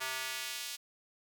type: tone with high-pass filter sweep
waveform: square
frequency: 130.81 Hz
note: C3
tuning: in tune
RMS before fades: -39 dBFS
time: 0-0.77 s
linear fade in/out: 20 ms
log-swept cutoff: 1300 to 3800 Hz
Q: 0.89
effects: none